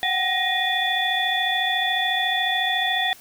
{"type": "tone cluster", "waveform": "sine", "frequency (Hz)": [737, 771, 1880, 2448, 3459], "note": ["F#5", "G5", "A#6", "D#7", "A7"], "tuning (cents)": [-7, -29, 14, -29, -30], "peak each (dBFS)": [-27, -29, -24, -33, -24], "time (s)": [0.03, 3.13], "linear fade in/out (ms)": 0, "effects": ["white hiss -48 dBFS RMS until 3.2 s"]}